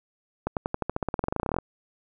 accelerating click train, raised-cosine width 1 ms, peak -12 dBFS, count 23, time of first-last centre 0.47-1.586 s, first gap 98 ms, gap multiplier 0.93, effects none

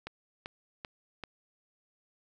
click train, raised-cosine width 0.3 ms, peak -23 dBFS, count 4, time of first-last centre 0.07-1.237 s, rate 2.57 Hz, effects none

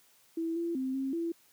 sine tone with pitch steps, 329 / 338.5 / 261.7 / 268.2 / 335.2 Hz, E4 / E4 / C4 / C4 / E4, -3 / +46 / 0 / +43 / +29 cents, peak -30 dBFS, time 0.37-1.32 s, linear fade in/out 5 ms, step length 190 ms, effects white hiss -64 dBFS RMS until 1.52 s + high-pass 100 Hz 12 dB/octave

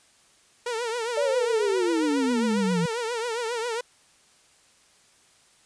sawtooth tone with vibrato, 466.2 Hz, A#4, in tune, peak -23 dBFS, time 0.66-3.81 s, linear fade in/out 5 ms, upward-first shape triangle, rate 7.4 Hz, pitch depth 120 cents each way
sine exponential sweep, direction down, 591 to 164.81 Hz, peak -22 dBFS, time 1.17-2.86 s, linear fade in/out 5 ms
effects white hiss -59 dBFS RMS until 5.65 s + resampled to 22050 Hz

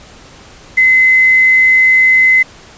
sine tone with quantisation, 2045 Hz, C7, 40 cents flat, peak -5 dBFS, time 0.77-2.43 s, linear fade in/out 10 ms, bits 5, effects pink hiss -38 dBFS RMS until 2.77 s + resampled to 16000 Hz

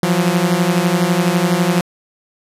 sawtooth beating tone pair, 170 / 182 Hz, F3 / F#3, -46 / -28 cents, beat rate 12 Hz, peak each -12 dBFS, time 0.03-1.81 s, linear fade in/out 2 ms, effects resampled to 32000 Hz

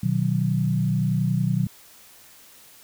sine chord, B major, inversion none, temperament equal with one note detuned, 123.47 / 153.95 / 185 Hz, B2 / D#3 / F#3, 0 / -18 / 0 cents, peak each -24 dBFS, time 0.03-1.67 s, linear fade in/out 5 ms, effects white hiss -50 dBFS RMS until 2.83 s

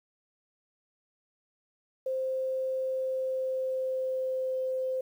sine tone with pitch glide, 523 to 518.8 Hz, C5 to C5, -1 to -15 cents, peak -28 dBFS, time 2.06-5.01 s, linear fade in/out 5 ms, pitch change -14 cents, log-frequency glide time 2.83-4.59 s, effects 10-bit

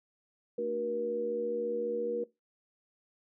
harmonic tone with a mistuned harmonic, 74.5 Hz, D2, 25 cents sharp, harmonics 3 / 4 / 5 / 6, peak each -42 / -43 / -40 / -31 dBFS, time 0.58-2.24 s, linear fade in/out 5 ms, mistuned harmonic 6, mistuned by +110 cents, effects noise-tail reverb RT60 0.2 s tail -20 dB re dry

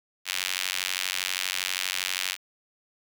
sawtooth tone with high-pass filter, 92.5 Hz, F#2, in tune, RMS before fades -30 dBFS, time 0.25-2.37 s, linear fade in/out 50 ms, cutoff 2600 Hz, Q 1.3, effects none

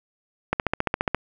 click train, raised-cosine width 0.5 ms, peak -6 dBFS, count 10, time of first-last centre 0.53-1.146 s, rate 14.6 Hz, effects none

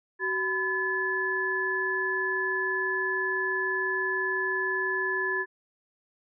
sine tone cluster, 378.3 / 1005 / 1721 Hz, F#4 / B5 / A6, +38 / +30 / -39 cents, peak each -32 / -34 / -27 dBFS, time 0.19-5.46 s, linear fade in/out 50 ms, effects none

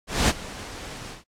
pink noise with ADSR envelope, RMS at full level -18 dBFS, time 0.07-1.24 s, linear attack 220 ms, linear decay 32 ms, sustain -19 dB, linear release 150 ms, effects low-pass 8000 Hz 12 dB/octave + AAC 64 kbps

